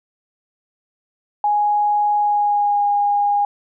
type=tone with pitch glide; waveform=sine; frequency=830.6 to 817.3 Hz; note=G#5 to G#5; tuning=0 to -28 cents; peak=-14 dBFS; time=1.44-3.45 s; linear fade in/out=2 ms; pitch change=-28 cents; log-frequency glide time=2.17-2.86 s; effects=none